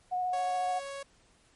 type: tone with vibrato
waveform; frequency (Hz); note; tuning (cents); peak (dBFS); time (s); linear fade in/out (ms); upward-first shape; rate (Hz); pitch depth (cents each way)
sine; 729; F#5; -26; -28; 0.11-0.8; 20; sine; 14; 13
type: tone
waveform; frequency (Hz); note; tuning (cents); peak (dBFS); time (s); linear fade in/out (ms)
sawtooth; 554.4; C#5; 0; -34; 0.33-1.03; 5
effects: pink hiss -64 dBFS RMS until 1.55 s + MP3 48 kbps